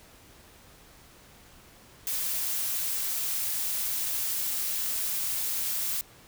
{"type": "noise", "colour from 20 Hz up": "blue", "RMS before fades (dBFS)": -30, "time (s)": [2.07, 6.01], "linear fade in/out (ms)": 0, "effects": ["pink hiss -54 dBFS RMS until 6.27 s"]}